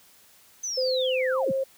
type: linear sweep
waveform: sine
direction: down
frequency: 6230 to 92 Hz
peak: -28 dBFS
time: 0.63-1.52 s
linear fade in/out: 10 ms
type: tone with pitch glide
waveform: sine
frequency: 515 to 534.7 Hz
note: C5 to C5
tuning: -28 to +37 cents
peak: -23 dBFS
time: 0.77-1.64 s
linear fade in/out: 10 ms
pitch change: +65 cents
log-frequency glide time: 1.3-1.45 s
effects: white hiss -56 dBFS RMS until 1.77 s + high-pass 60 Hz 12 dB/octave